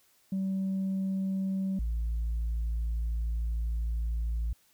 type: tone pair in turn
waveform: sine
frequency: 191.7 / 56.53 Hz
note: G3 / A1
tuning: -38 / +48 cents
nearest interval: octave + major sixth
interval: 2114 cents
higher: first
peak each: -26 / -26 dBFS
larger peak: neither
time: 0.32-1.79 / 1.79-4.53 s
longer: second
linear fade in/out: 5 ms
effects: tanh soft clip ceiling -26 dBFS + white hiss -66 dBFS RMS until 4.73 s